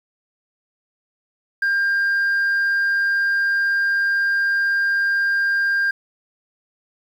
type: tone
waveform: sine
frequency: 1599 Hz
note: G6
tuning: 34 cents sharp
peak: -14 dBFS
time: 1.62-5.91 s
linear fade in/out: 5 ms
effects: tanh soft clip ceiling -15 dBFS + 8-bit